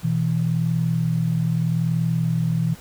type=tone pair together; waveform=sine; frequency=123.4 / 164.2 Hz; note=B2 / E3; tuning=-1 / -6 cents; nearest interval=perfect fourth; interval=495 cents; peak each=-23 / -20 dBFS; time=0.03-2.75 s; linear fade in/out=20 ms; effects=pink hiss -45 dBFS RMS until 2.8 s